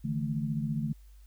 sine chord, D suspended second, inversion none, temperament equal with one note detuned, 146.83 / 161.7 / 220 Hz, D3 / E3 / A3, 0 / -33 / 0 cents, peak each -32 / -35 / -33 dBFS, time 0.04-0.93 s, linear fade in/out 10 ms, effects added 50 Hz sine -50 dBFS peak until 1.26 s + white hiss -68 dBFS RMS until 1.26 s

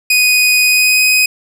sawtooth tone with pitch glide, 2489 to 2509 Hz, D#7 to D#7, 0 to +14 cents, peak -5 dBFS, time 0.1-1.26 s, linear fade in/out 5 ms, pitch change +14 cents, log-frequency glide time 0.61-1.04 s, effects none

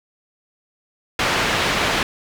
white low-pass noise, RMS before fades -20 dBFS, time 1.19-2.03 s, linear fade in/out 2 ms, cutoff 2700 Hz, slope 12 dB/octave, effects none

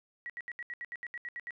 sine tone bursts, 1920 Hz, B6, 49 cents flat, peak -37 dBFS, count 12, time 0.26-1.507 s, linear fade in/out 0 ms, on 37 ms, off 73 ms, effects none

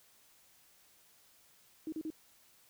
sine tone bursts, 315.1 Hz, D#4, 22 cents sharp, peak -36 dBFS, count 3, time 1.87-2.103 s, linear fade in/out 2 ms, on 53 ms, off 37 ms, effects white hiss -65 dBFS RMS until 2.69 s

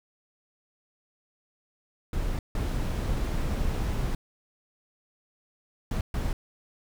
brown noise bursts at uneven times, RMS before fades -28 dBFS, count 4, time 2.13-2.39 / 2.55-4.15 / 5.91-6.01 / 6.14-6.33 s, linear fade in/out 2 ms, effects none

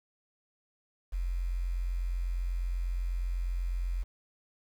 sine tone with quantisation, 44.1 Hz, F1, 18 cents sharp, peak -29 dBFS, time 1.12-4.04 s, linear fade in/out 20 ms, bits 9, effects none

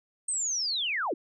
sine linear sweep, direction down, 8540 to 246.9 Hz, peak -27 dBFS, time 0.28-1.14 s, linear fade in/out 5 ms, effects none

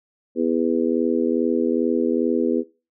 harmonic tone, 82.41 Hz, E2, in tune, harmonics 3 / 4 / 5 / 6, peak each -22 / -23 / -24 / -25 dBFS, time 0.35-2.64 s, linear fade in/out 50 ms, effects noise-tail reverb RT60 0.3 s tail -19 dB re dry

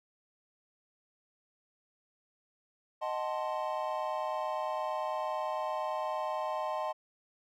triangle chord, D# diminished seventh, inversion none, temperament equal with one note detuned, 622.3 / 751.2 / 880 / 1046.5 Hz, D#5 / F#5 / A5 / C6, 0 / +26 / 0 / 0 cents, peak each -34 / -38 / -36 / -36 dBFS, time 3.01-6.93 s, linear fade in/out 20 ms, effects none

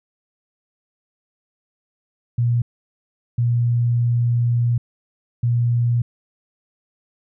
sine tone bursts at uneven times, 119.4 Hz, A#2, 42 cents sharp, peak -15 dBFS, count 3, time 2.38-2.62 / 3.38-4.78 / 5.43-6.02 s, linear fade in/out 5 ms, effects none

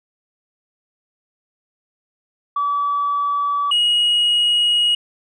sine tone pair in turn, 1148 / 2893 Hz, D6 / F#7, -40 / -40 cents, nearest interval octave + major third, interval 1600 cents, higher second, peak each -16 / -11 dBFS, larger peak second, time 2.56-3.71 / 3.71-4.95 s, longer second, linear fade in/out 5 ms, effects tanh soft clip ceiling -12 dBFS

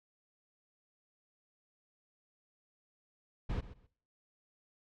brown noise with echo, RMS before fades -35 dBFS, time 3.49-3.61 s, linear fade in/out 10 ms, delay 130 ms, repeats 2, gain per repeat -15 dB, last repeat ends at 3.87 s, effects noise-tail reverb RT60 0.6 s tail -23 dB re dry + low-pass 4000 Hz 12 dB/octave

